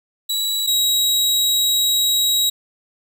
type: tone pair in turn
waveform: sawtooth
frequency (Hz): 3909 / 3835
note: B7 / A#7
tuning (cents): -19 / +48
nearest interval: unison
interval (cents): 33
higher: first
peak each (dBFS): -16 / -12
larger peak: second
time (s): 0.29-0.67 / 0.67-2.5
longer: second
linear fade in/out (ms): 10
effects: none

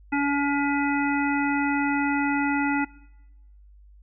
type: harmonic tone with a mistuned harmonic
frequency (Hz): 284.1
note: C#4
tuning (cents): +43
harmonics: 1 / 3 / 5 / 7 / 9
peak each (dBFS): -23 / -28 / -30 / -31 / -33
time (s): 0.12-2.85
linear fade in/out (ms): 10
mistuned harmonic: 9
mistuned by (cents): -20
effects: noise-tail reverb RT60 1.0 s tail -23 dB re dry + added 50 Hz sine -48 dBFS peak until 4.02 s

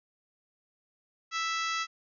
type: harmonic tone with a mistuned harmonic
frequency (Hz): 659.3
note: E5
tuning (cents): 0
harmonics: 2 / 3 / 4 / 5 / 6 / 7 / 8 / 9 / 10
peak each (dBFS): -32 / -36 / -38 / -40 / -42 / -43 / -44 / -45 / -46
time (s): 1.31-1.87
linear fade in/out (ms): 50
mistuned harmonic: 7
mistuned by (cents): +32
effects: none

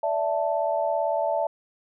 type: chord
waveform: sine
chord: D suspended second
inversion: none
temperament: equal with one note detuned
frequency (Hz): 581.3 / 659.3 / 880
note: D5 / E5 / A5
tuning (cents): -18 / 0 / 0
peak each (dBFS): -27 / -25 / -28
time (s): 0.03-1.47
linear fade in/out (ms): 5
effects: none

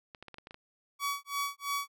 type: clicks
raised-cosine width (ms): 0.3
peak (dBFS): -30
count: 8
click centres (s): 0.148 / 0.226 / 0.283 / 0.343 / 0.384 / 0.471 / 0.509 / 0.544
type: tone with tremolo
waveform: sawtooth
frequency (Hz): 1133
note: C#6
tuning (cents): +37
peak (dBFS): -26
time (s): 0.99-1.88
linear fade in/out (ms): 50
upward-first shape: sine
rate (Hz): 3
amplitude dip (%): 100
effects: none

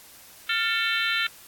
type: harmonic tone with a mistuned harmonic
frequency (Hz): 445.1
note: A4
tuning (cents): +20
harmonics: 3 / 4 / 5 / 6 / 7 / 8 / 9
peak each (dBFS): -28 / -29 / -30 / -31 / -31 / -32 / -33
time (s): 0.49-1.27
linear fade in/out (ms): 5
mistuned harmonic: 3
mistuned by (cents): +73
effects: white hiss -49 dBFS RMS until 1.47 s + AAC 64 kbps

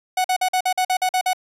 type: tone bursts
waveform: 45% pulse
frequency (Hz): 740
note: F#5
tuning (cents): 0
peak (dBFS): -17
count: 10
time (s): 0.17-1.333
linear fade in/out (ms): 5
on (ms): 74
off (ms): 47
effects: resampled to 32000 Hz

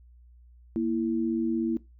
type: tone pair together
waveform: sine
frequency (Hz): 233.3 / 329.9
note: A#3 / E4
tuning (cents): +2 / +1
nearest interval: tritone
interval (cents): 599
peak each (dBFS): -27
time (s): 0.76-1.77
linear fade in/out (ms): 0
effects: noise-tail reverb RT60 0.2 s tail -19 dB re dry + added 60 Hz sine -51 dBFS peak until 1.99 s

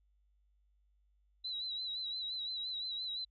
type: tone with vibrato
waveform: sine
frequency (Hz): 3951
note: B7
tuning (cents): 0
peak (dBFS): -37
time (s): 1.44-3.25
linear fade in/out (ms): 10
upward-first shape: sine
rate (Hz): 5.8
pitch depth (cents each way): 57
effects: added 50 Hz sine -69 dBFS peak until 3.3 s

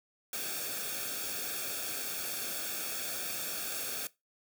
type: noise with comb filter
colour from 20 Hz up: white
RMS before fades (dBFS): -37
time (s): 0.33-4.07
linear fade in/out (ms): 2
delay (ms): 1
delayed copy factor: -0.75
effects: noise-tail reverb RT60 0.2 s tail -19 dB re dry

